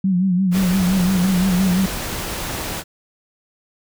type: tone with vibrato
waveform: sine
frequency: 185 Hz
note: F#3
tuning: in tune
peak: -14 dBFS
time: 0.04-1.86 s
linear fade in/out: 5 ms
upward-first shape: sine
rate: 5.8 Hz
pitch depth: 81 cents each way
type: noise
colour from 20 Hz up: pink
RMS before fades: -26 dBFS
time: 0.51-2.84 s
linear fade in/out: 50 ms
effects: none